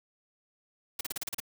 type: noise bursts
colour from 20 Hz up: white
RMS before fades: -34 dBFS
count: 8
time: 0.99-1.402 s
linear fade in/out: 5 ms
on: 20 ms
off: 36 ms
effects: none